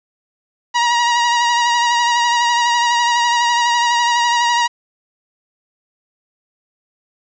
sawtooth tone with vibrato, 952 Hz, A#5, 36 cents sharp, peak -9 dBFS, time 0.74-4.68 s, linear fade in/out 20 ms, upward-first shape triangle, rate 12 Hz, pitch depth 35 cents each way, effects resampled to 16000 Hz + 7-bit

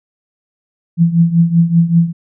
sine tone with tremolo, 168.3 Hz, E3, 36 cents sharp, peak -4 dBFS, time 0.97-2.13 s, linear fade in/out 50 ms, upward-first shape triangle, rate 5.2 Hz, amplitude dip 85%, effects none

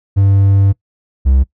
triangle tone pair in turn, 98.5 / 66.19 Hz, G2 / C2, +9 / +21 cents, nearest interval perfect fifth, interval 688 cents, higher first, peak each -5 dBFS, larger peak neither, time 0.16-0.73 / 1.25-1.44 s, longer first, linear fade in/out 20 ms, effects noise-tail reverb RT60 0.1 s tail -21 dB re dry

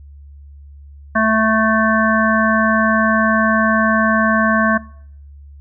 harmonic tone, 220 Hz, A3, in tune, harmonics 1 / 3 / 5 / 7 / 8, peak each -17 / -18 / -18 / -18 / -21 dBFS, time 1.15-4.78 s, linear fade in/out 10 ms, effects noise-tail reverb RT60 0.6 s tail -22 dB re dry + added 71 Hz sine -36 dBFS peak until 5.6 s

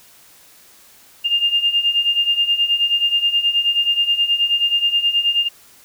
sine beating tone pair, 2804 / 2813.4 Hz, F7 / F7, +6 / +12 cents, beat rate 9.4 Hz, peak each -20 / -16 dBFS, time 1.24-5.49 s, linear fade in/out 20 ms, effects white hiss -48 dBFS RMS until 5.84 s

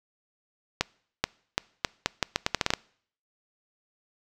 accelerating click train, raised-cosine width 0.2 ms, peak -5 dBFS, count 13, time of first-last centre 0.81-2.737 s, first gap 430 ms, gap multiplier 0.79, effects noise-tail reverb RT60 0.6 s tail -25 dB re dry

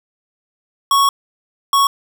square tone bursts at uneven times, 1108.7 Hz, C#6, in tune, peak -11 dBFS, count 2, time 0.91-1.09 / 1.73-1.87 s, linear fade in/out 2 ms, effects none

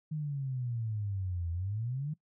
sine exponential two-way sweep, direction down then up, 157.1 to 83 to 157.1 Hz, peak -32 dBFS, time 0.11-2.14 s, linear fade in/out 10 ms, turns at 1.51 s, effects noise-tail reverb RT60 0.1 s tail -21 dB re dry

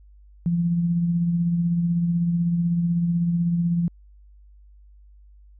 sine tone with tremolo, 171.2 Hz, F3, 34 cents flat, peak -17 dBFS, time 0.46-3.88 s, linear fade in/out 0 ms, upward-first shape triangle, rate 16 Hz, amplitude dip 40%, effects added 50 Hz sine -47 dBFS peak until 5.59 s

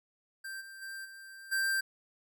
square tone with level steps, 1574 Hz, G6, 7 cents sharp, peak -40 / -47 / -41 / -48 / -29 dBFS, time 0.44-1.81 s, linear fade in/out 10 ms, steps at 0.6 / 0.81 / 1.04 / 1.51 s, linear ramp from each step 20 ms, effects none

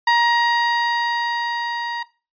30% pulse tone with level ramp, 945 Hz, A#5, 23 cents sharp, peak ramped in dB -10 to -21 dBFS, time 0.07-2.03 s, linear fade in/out 5 ms, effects noise-tail reverb RT60 0.3 s tail -18 dB re dry + resampled to 11025 Hz

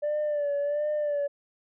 sine tone with vibrato, 586 Hz, D5, 4 cents flat, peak -23 dBFS, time 0.02-1.28 s, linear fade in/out 20 ms, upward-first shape sine, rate 1.4 Hz, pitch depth 48 cents each way, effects tanh soft clip ceiling -23 dBFS

